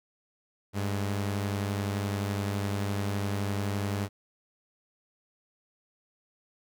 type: tone pair together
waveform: sawtooth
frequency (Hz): 99.6 / 210.9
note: G2 / G#3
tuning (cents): +28 / +27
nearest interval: octave + minor second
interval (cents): 1299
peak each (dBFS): -25 / -34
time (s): 0.73-4.09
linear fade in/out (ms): 50
effects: none